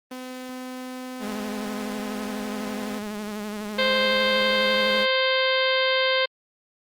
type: tone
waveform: sawtooth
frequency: 254.9 Hz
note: C4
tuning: 45 cents flat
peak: -29 dBFS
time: 0.11-2.99 s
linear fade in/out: 5 ms
type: tone with vibrato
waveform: sawtooth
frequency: 210 Hz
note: G#3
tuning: 19 cents sharp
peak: -26 dBFS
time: 1.19-5.07 s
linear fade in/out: 50 ms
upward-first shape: sine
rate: 12 Hz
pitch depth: 45 cents each way
type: harmonic tone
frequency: 523.3 Hz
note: C5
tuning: in tune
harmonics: 1 / 2 / 3 / 4 / 5 / 6 / 7 / 8 / 9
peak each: -23 / -29 / -28 / -27 / -33 / -28 / -30 / -34 / -36 dBFS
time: 3.78-6.26 s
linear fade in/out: 10 ms
effects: Opus 24 kbps